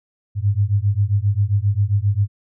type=beating tone pair; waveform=sine; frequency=98 / 105.5 Hz; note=G2 / G#2; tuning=0 / +28 cents; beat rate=7.5 Hz; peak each=-18 dBFS; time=0.35-2.28 s; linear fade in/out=50 ms; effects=none